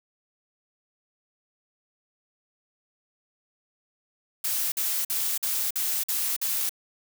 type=noise bursts; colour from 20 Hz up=blue; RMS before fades=-27 dBFS; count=7; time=4.44-6.694 s; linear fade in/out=5 ms; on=280 ms; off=49 ms; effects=none